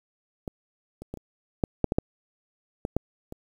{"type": "clicks", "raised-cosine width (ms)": 2, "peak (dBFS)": [-19, -26, -21, -28, -9, -7, -11, -8, -15, -10, -24], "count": 11, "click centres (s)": [0.478, 1.02, 1.14, 1.173, 1.638, 1.843, 1.921, 1.985, 2.851, 2.966, 3.324], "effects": ["8-bit"]}